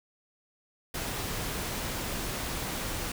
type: noise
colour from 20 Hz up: pink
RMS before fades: -34 dBFS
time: 0.94-3.12 s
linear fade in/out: 5 ms
effects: none